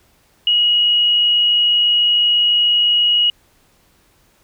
sine tone with frequency modulation, 2897 Hz, F#7, 37 cents flat, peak -11 dBFS, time 0.47-3.3 s, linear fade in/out 2 ms, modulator 65.7 Hz, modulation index 0.24, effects pink hiss -56 dBFS RMS until 4.43 s

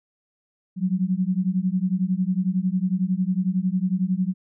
sine beating tone pair, 179.8 / 190.8 Hz, F#3 / G3, -49 / -47 cents, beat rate 11 Hz, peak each -23 dBFS, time 0.76-4.34 s, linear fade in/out 50 ms, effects none

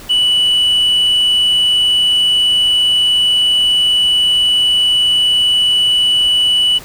sine tone, 2960 Hz, F#7, in tune, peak -7 dBFS, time 0.09-6.79 s, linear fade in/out 20 ms, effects tanh soft clip ceiling -8 dBFS + pink hiss -35 dBFS RMS until 6.84 s

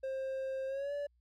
triangle tone with pitch glide, 531 to 575.7 Hz, C5 to D5, +25 to -35 cents, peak -33 dBFS, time 0.03-1.07 s, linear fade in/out 10 ms, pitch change +140 cents, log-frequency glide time 0.67-0.93 s, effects added 60 Hz sine -68 dBFS peak until 1.2 s

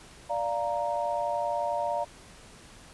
sine chord, Bb major, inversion first, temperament equal, 587.3 / 698.5 / 932.3 Hz, D5 / F5 / Bb5, 0 / 0 / 0 cents, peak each -31 dBFS, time 0.29-2.05 s, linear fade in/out 20 ms, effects pink hiss -51 dBFS RMS until 2.93 s + resampled to 24000 Hz

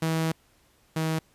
sawtooth tone pair in turn, 161.5 / 159.55 Hz, E3 / D#3, -35 / +44 cents, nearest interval unison, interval 21 cents, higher first, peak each -20 / -21 dBFS, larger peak first, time 0.02-0.32 / 0.96-1.19 s, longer first, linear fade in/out 5 ms, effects pink hiss -63 dBFS RMS until 1.34 s + resampled to 32000 Hz

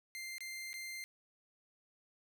sawtooth tone with dropouts, 2093 Hz, C7, in tune, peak -39 dBFS, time 0.15-1.04 s, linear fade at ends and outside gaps 0 ms, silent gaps 0.382-0.406 / 0.731-0.74 s, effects none

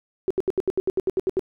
sine tone bursts, 377.8 Hz, F#4, 36 cents sharp, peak -18 dBFS, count 12, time 0.28-1.394 s, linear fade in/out 0 ms, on 25 ms, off 74 ms, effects none

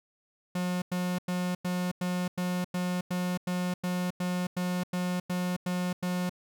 45% pulse tone bursts, 180 Hz, F#3, 47 cents flat, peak -28 dBFS, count 16, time 0.55-6.295 s, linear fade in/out 5 ms, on 270 ms, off 95 ms, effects none

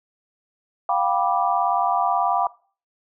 sine chord, G dominant seventh, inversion third, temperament just, 705.6 / 784 / 980 / 1176 Hz, F5 / G5 / B5 / D6, +18 / 0 / -14 / +2 cents, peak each -23 / -23 / -25 / -25 dBFS, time 0.89-2.47 s, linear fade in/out 2 ms, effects noise-tail reverb RT60 0.4 s tail -20 dB re dry

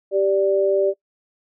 sine tone pair together, 391.2 / 586.1 Hz, G4 / D5, -4 / -4 cents, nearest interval perfect fifth, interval 700 cents, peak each -18 dBFS, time 0.11-0.94 s, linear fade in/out 50 ms, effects noise-tail reverb RT60 0.1 s tail -21 dB re dry

